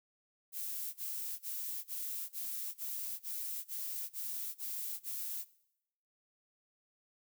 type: noise bursts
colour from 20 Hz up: violet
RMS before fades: -40 dBFS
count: 11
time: 0.52-5.45 s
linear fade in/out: 50 ms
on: 420 ms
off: 31 ms
effects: noise-tail reverb RT60 0.8 s tail -20 dB re dry